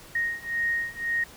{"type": "beating tone pair", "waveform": "sine", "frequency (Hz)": [1864.7, 1866.6], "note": ["A#6", "A#6"], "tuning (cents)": [0, 2], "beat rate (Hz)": 1.9, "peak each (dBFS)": [-29, -28], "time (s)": [0.15, 1.24], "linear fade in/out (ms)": 5, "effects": ["pink hiss -48 dBFS RMS until 1.36 s"]}